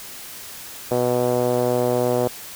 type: tone with low-pass filter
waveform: 5% pulse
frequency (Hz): 123.47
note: B2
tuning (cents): 0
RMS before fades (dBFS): -20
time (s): 0.91-2.28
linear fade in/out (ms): 5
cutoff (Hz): 550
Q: 2.3
effects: white hiss -37 dBFS RMS until 2.55 s